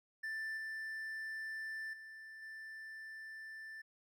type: tone with level steps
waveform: triangle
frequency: 1770 Hz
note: A6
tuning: 10 cents sharp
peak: -37 / -39 / -48 / -45 dBFS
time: 0.23-3.82 s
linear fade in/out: 10 ms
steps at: 0.57 / 1.93 / 2.42 s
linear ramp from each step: 5 ms
effects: none